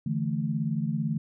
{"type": "chord", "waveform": "sine", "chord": "D suspended second", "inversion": "none", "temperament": "equal", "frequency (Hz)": [146.83, 164.81, 220], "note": ["D3", "E3", "A3"], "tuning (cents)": [0, 0, 0], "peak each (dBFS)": -30, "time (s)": [0.06, 1.18], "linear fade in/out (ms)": 5, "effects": []}